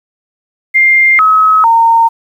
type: tone with pitch steps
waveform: sine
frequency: 2106 / 1280 / 917 Hz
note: C7 / D#6 / A#5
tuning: +11 / +49 / -29 cents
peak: -4 dBFS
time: 0.74-2.09 s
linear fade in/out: 20 ms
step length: 450 ms
effects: 7-bit